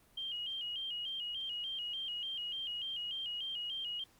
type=tone with vibrato; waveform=sine; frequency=3027 Hz; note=F#7; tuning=39 cents sharp; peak=-37 dBFS; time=0.17-4.04 s; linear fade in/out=5 ms; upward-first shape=square; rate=3.4 Hz; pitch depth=78 cents each way; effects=pink hiss -66 dBFS RMS until 4.19 s + Opus 32 kbps